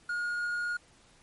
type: tone with quantisation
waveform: triangle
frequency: 1433 Hz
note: F6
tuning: 44 cents sharp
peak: -28 dBFS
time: 0.09-0.77 s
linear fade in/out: 5 ms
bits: 9
effects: pink hiss -61 dBFS RMS until 1.22 s + MP3 48 kbps